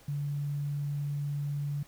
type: tone with quantisation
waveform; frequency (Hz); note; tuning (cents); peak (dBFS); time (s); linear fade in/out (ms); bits
sine; 144; D3; -34; -30; 0.08-1.83; 5; 10
effects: pink hiss -58 dBFS RMS until 1.87 s